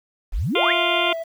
sine exponential sweep, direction up, 30.87 to 2650 Hz, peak -20 dBFS, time 0.32-0.74 s, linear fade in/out 20 ms
harmonic tone, 349.2 Hz, F4, in tune, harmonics 1 / 2 / 3 / 4 / 6 / 7 / 8 / 9 / 10, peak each -27 / -27 / -27 / -27 / -27 / -27 / -27 / -27 / -27 dBFS, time 0.55-1.13 s, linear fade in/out 5 ms
triangle tone with tremolo, 659.3 Hz, E5, in tune, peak -22 dBFS, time 0.61-1.24 s, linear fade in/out 20 ms, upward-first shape sine, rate 6.5 Hz, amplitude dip 25%
effects 8-bit

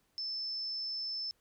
sine tone, 5274 Hz, E8, in tune, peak -35 dBFS, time 0.18-1.31 s, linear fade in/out 0 ms, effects pink hiss -74 dBFS RMS until 1.4 s

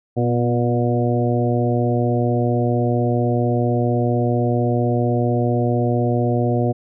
harmonic tone with a mistuned harmonic, 120 Hz, B2, 49 cents flat, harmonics 1 / 2 / 3 / 4 / 5 / 6, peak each -19 / -22 / -24 / -25 / -26 / -27 dBFS, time 0.16-6.73 s, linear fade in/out 20 ms, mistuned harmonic 2, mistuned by +31 cents, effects none

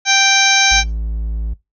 harmonic tone, 784 Hz, G5, in tune, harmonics 1 / 2 / 3 / 4 / 5 / 6 / 7 / 8, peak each -18 / -17 / -16 / -23 / -17 / -27 / -21 / -17 dBFS, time 0.05-0.84 s, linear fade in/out 50 ms
triangle tone, 55 Hz, A1, in tune, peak -16 dBFS, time 0.71-1.54 s, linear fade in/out 10 ms
effects noise-tail reverb RT60 0.2 s tail -19 dB re dry

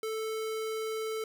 square tone, 439.9 Hz, A4, in tune, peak -33 dBFS, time 0.03-1.24 s, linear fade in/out 2 ms, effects none

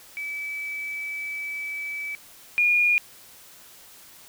sine tone pair in turn, 2300 / 2432 Hz, D7 / D#7, -37 / -40 cents, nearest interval minor second, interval 97 cents, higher second, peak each -29 / -17 dBFS, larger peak second, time 0.17-2.15 / 2.58-2.98 s, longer first, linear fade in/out 0 ms, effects white hiss -49 dBFS RMS until 4.28 s

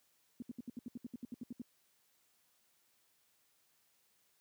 sine tone bursts, 241.3 Hz, B3, 40 cents flat, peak -40 dBFS, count 14, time 0.4-1.618 s, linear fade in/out 2 ms, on 22 ms, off 70 ms, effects white hiss -74 dBFS RMS until 4.4 s + high-pass 80 Hz 12 dB/octave

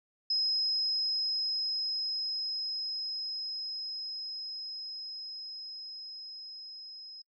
sine tone with level ramp, 5110 Hz, D#8, 45 cents sharp, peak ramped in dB -26 to -44 dBFS, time 0.3-7.22 s, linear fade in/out 5 ms, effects noise-tail reverb RT60 0.1 s tail -25 dB re dry

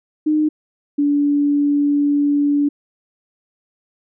sine tone pair in turn, 305.7 / 288.5 Hz, D#4 / D4, -30 / -31 cents, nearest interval minor second, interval 101 cents, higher first, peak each -13 dBFS, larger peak neither, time 0.26-0.49 / 0.98-2.69 s, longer second, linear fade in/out 10 ms, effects none

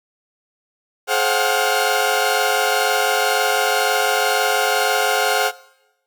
sawtooth tone cluster, 426.1 / 530 / 718 / 764 / 1414 Hz, G#4 / C5 / F5 / G5 / F6, +44 / +22 / +48 / -45 / +21 cents, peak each -19 dBFS, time 1.07-5.52 s, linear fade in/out 50 ms, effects noise-tail reverb RT60 0.9 s tail -20 dB re dry

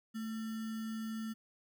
sine tone with sample-and-hold, 221.3 Hz, A3, 10 cents sharp, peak -37 dBFS, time 0.14-1.34 s, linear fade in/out 20 ms, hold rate 1575 Hz, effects none

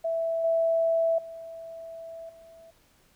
sine tone with level steps, 659.3 Hz, E5, in tune, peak -25 / -21 / -38 / -48 dBFS, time 0.04-2.71 s, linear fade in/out 10 ms, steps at 0.44 / 1.18 / 2.29 s, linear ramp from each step 5 ms, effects pink hiss -63 dBFS RMS until 3.15 s

